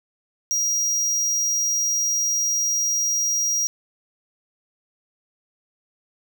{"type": "tone", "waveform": "square", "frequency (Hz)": 5720, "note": "F8", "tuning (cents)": 41, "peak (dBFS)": -20, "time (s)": [0.51, 3.67], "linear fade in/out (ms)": 0, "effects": []}